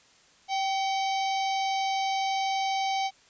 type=harmonic tone with a mistuned harmonic; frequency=776 Hz; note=G5; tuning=18 cents flat; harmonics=1 / 3 / 4 / 5 / 6 / 7 / 8; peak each=-26 / -36 / -38 / -40 / -42 / -43 / -44 dBFS; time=0.48-3.11 s; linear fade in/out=50 ms; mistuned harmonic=3; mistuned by=-51 cents; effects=white hiss -59 dBFS RMS until 3.29 s + resampled to 16000 Hz